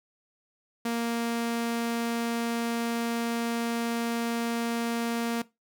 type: tone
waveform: sawtooth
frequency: 233.1 Hz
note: A#3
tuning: in tune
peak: -23 dBFS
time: 0.85-5.42 s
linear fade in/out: 5 ms
effects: noise-tail reverb RT60 0.2 s tail -18 dB re dry